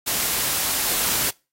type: noise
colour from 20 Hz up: white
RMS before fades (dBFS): -22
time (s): 0.06-1.31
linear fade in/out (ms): 20
effects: noise-tail reverb RT60 0.3 s tail -25 dB re dry + AAC 48 kbps